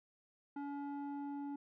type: tone with low-pass filter sweep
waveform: square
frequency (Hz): 284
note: C#4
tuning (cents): +42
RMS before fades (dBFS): -43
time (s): 0.56-1.56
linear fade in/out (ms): 5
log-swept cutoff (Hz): 1100 to 680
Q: 1.6
effects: none